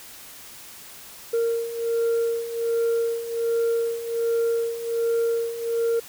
sine beating tone pair, 462 / 463.3 Hz, A#4 / A#4, -16 / -11 cents, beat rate 1.3 Hz, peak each -25 / -21 dBFS, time 1.33-6 s, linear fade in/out 10 ms, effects tanh soft clip ceiling -18 dBFS + white hiss -43 dBFS RMS until 6.08 s

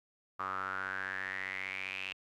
sawtooth tone with band-pass filter sweep, 95.1 Hz, F#2, 48 cents sharp, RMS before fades -39 dBFS, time 0.39-2.13 s, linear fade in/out 10 ms, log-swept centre 1200 to 2700 Hz, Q 8, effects none

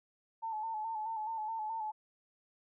sine tone with vibrato, 880 Hz, A5, in tune, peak -35 dBFS, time 0.42-1.92 s, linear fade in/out 20 ms, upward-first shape square, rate 4.7 Hz, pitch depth 43 cents each way, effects none

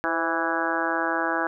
harmonic tone with a mistuned harmonic, 164.81 Hz, E3, in tune, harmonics 2 / 3 / 4 / 5 / 6 / 7 / 8 / 9 / 10, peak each -30 / -34 / -31 / -31 / -32 / -33 / -33 / -30 / -30 dBFS, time 0.04-1.47 s, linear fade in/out 0 ms, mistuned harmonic 3, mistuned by +60 cents, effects none

